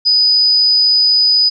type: tone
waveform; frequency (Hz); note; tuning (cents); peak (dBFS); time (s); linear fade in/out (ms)
sine; 4978; D#8; 0; -8; 0.05-1.5; 20
effects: none